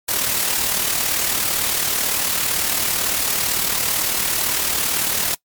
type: noise with amplitude modulation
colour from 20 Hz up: white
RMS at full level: -18 dBFS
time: 0.08-5.35 s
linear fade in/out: 10 ms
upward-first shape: sine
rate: 37.9 Hz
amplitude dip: 45%
effects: noise-tail reverb RT60 0.1 s tail -22 dB re dry + MP3 96 kbps

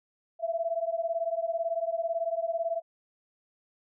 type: beating tone pair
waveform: sine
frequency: 659.3 / 677.3 Hz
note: E5 / E5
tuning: 0 / +47 cents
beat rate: 18 Hz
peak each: -30 / -31 dBFS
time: 0.39-2.82 s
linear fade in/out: 50 ms
effects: none

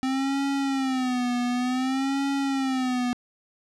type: tone with vibrato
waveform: square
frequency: 260 Hz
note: C4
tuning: 11 cents flat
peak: -24 dBFS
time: 0.03-3.13 s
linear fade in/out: 0 ms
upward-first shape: sine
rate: 0.55 Hz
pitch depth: 110 cents each way
effects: low-pass 7000 Hz 12 dB/octave

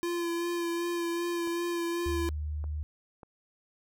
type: tone with vibrato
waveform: square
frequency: 342.6 Hz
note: F4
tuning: 33 cents flat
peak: -30 dBFS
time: 0.03-2.29 s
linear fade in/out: 0 ms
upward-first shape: sine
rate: 2.6 Hz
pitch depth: 20 cents each way
type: clicks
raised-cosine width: 1 ms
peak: -33 dBFS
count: 3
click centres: 1.474 / 2.641 / 3.232 s
type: tone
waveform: sine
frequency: 75.3 Hz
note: D2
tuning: 44 cents sharp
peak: -31 dBFS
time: 2.06-2.83 s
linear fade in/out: 0 ms
effects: none

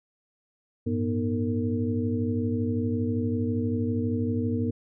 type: tone cluster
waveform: sine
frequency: 99.5 / 112 / 242.8 / 308.2 / 456.6 Hz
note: G2 / A2 / B3 / D#4 / A#4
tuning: +26 / +31 / -29 / -16 / -36 cents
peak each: -29 / -36 / -27 / -34 / -33 dBFS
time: 0.86-4.71 s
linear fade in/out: 10 ms
effects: none

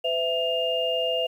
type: tone cluster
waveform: sine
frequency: 508 / 661 / 2815 Hz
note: B4 / E5 / F7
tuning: +49 / +5 / +13 cents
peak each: -27 dBFS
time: 0.04-1.27 s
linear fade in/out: 10 ms
effects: 9-bit

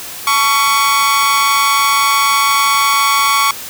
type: tone with amplitude modulation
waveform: sawtooth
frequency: 1119 Hz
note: C#6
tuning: 16 cents sharp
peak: -3 dBFS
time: 0.27-3.51 s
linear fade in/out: 2 ms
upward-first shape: sine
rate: 246 Hz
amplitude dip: 75%
effects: white hiss -28 dBFS RMS until 3.69 s + high-pass 60 Hz 12 dB/octave

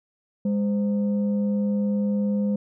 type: tone pair together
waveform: sine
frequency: 203.8 / 514 Hz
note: G#3 / C5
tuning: -32 / -31 cents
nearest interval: octave + major third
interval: 1601 cents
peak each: -20 / -30 dBFS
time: 0.45-2.56 s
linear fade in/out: 5 ms
effects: tanh soft clip ceiling -15 dBFS

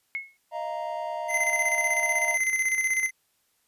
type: tone with exponential decay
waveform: sine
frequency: 2180 Hz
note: C#7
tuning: 29 cents flat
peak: -25 dBFS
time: 0.15-0.37 s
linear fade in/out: 0 ms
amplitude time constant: 46 ms
type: chord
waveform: triangle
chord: Eb suspended second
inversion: none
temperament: equal with one note detuned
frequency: 622.3 / 691.6 / 932.3 Hz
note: Eb5 / F5 / Bb5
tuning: 0 / -17 / 0 cents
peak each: -32 dBFS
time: 0.51-2.38 s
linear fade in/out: 50 ms
type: tone with tremolo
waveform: square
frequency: 2060 Hz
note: C7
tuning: 28 cents flat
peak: -22 dBFS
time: 1.28-3.11 s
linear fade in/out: 50 ms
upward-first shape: square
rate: 16 Hz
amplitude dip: 50%
effects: white hiss -70 dBFS RMS until 3.67 s + resampled to 32000 Hz

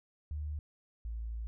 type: tone pair in turn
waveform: sine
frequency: 75 / 56.19 Hz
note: D2 / A1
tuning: +37 / +37 cents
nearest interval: perfect fourth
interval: 500 cents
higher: first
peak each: -35 / -36 dBFS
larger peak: first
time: 0.31-0.59 / 1.05-1.47 s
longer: second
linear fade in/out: 0 ms
effects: none

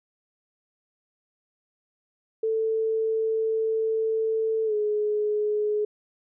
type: tone with pitch glide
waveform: sine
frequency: 443.3 to 421.1 Hz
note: A4 to G#4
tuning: +13 to +24 cents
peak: -22 dBFS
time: 2.43-5.85 s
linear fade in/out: 5 ms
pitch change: -89 cents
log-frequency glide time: 4.65-4.74 s
effects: none

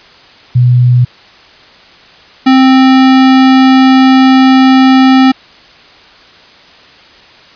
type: tone pair in turn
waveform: sine / square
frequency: 123.7 / 262.3 Hz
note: B2 / C4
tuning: +3 / +4 cents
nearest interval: octave + minor second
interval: 1301 cents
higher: second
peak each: -3 dBFS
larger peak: neither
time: 0.55-1.05 / 2.46-5.32 s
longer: second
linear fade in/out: 10 ms
effects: white hiss -38 dBFS RMS until 7.55 s + resampled to 11025 Hz

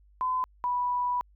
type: tone pair in turn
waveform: sine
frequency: 1017 / 983.5 Hz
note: C6 / B5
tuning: -50 / -7 cents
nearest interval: minor second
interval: 57 cents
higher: first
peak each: -25 dBFS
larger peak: neither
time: 0.21-0.44 / 0.64-1.21 s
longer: second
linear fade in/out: 0 ms
effects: added 50 Hz sine -56 dBFS peak until 1.35 s

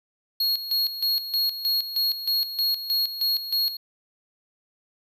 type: tone with tremolo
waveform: square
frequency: 4304 Hz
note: C8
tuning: 48 cents sharp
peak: -21 dBFS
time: 0.4-3.77 s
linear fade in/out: 5 ms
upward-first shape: square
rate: 3.2 Hz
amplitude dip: 70%
effects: none

